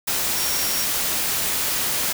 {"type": "tone in noise", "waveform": "sine", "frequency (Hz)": 5588, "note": "F8", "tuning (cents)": 0, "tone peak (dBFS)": -28, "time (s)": [0.36, 0.85], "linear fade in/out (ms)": 10, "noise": "white", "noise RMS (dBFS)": -23, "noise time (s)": [0.07, 2.13], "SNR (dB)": -8, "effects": []}